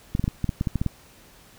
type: clicks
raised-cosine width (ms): 5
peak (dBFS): -11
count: 11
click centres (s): 0.151 / 0.195 / 0.241 / 0.279 / 0.443 / 0.492 / 0.611 / 0.672 / 0.757 / 0.815 / 0.863
effects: pink hiss -52 dBFS RMS until 1.58 s